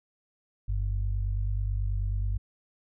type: tone pair together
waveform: sine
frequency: 48.75 / 98 Hz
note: G1 / G2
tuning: -9 / 0 cents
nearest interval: octave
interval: 1209 cents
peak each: -27 / -31 dBFS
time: 0.68-2.38 s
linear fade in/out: 10 ms
effects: none